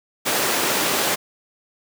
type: high-pass noise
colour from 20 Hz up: pink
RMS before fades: -21 dBFS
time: 0.25-1.16 s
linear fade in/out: 20 ms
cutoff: 310 Hz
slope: 12 dB/octave
effects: none